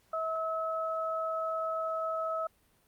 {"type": "tone pair together", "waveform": "sine", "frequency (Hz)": [645.5, 1291], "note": ["E5", "E6"], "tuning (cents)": [-37, -37], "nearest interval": "octave", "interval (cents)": 1200, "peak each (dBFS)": [-33, -33], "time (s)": [0.13, 2.47], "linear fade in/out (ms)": 5, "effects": ["pink hiss -68 dBFS RMS until 2.87 s", "Opus 48 kbps"]}